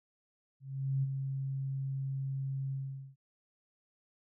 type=tone with ADSR envelope; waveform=sine; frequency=135.4 Hz; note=C#3; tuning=40 cents flat; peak=-27 dBFS; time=0.6-3.16 s; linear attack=430 ms; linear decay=29 ms; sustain=-6 dB; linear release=440 ms; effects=none